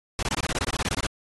pink noise bursts, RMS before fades -26 dBFS, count 15, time 0.19-1.066 s, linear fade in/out 0 ms, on 36 ms, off 24 ms, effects low-pass 9000 Hz 12 dB/octave + AAC 32 kbps

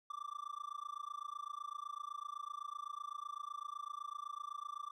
triangle tone with amplitude modulation, 1174.7 Hz, D6, in tune, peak -37 dBFS, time 0.1-4.91 s, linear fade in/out 5 ms, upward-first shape sine, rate 27.9 Hz, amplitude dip 100%, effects none

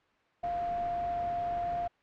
sine tone in noise, 698 Hz, F5, 1 cent flat, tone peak -30 dBFS, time 0.43-1.88 s, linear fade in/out 10 ms, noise pink, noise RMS -44 dBFS, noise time 0.43-1.88 s, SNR +11 dB, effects white hiss -67 dBFS RMS until 2.02 s + low-pass 2000 Hz 12 dB/octave

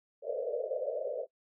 pink band-pass noise, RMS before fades -35 dBFS, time 0.22-1.27 s, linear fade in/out 50 ms, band 450 to 630 Hz, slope 96 dB/octave, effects noise-tail reverb RT60 0.1 s tail -23 dB re dry

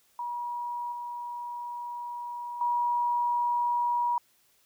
sine tone with level steps, 961 Hz, B5, 48 cents flat, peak -31 / -34 / -24 dBFS, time 0.19-4.18 s, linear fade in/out 2 ms, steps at 0.92 / 2.61 s, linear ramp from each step 2 ms, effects white hiss -66 dBFS RMS until 4.65 s

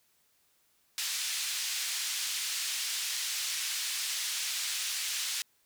white band-pass noise, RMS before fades -34 dBFS, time 0.98-5.42 s, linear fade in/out 0 ms, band 2300 to 7000 Hz, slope 12 dB/octave, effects white hiss -70 dBFS RMS until 5.65 s

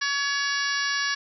harmonic tone, 564 Hz, C#5, 30 cents sharp, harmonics 2 / 3 / 4 / 5 / 6 / 7 / 8 / 9 / 10, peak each -33 / -26 / -36 / -36 / -38 / -37 / -34 / -34 / -34 dBFS, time 0.01-1.15 s, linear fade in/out 10 ms, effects none

